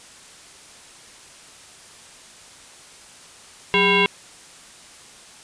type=tone with frequency modulation; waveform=sine; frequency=1583 Hz; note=G6; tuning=17 cents sharp; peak=-14 dBFS; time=3.74-4.06 s; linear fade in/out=0 ms; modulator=589 Hz; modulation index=2.8; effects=white hiss -45 dBFS RMS until 5.43 s + resampled to 22050 Hz